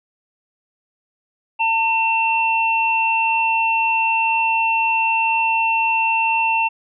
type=tone pair together; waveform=sine; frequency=901 / 2700 Hz; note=A5 / E7; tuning=+41 / +41 cents; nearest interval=octave + perfect fifth; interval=1900 cents; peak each=-18 dBFS; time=1.59-6.69 s; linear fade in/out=20 ms; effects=none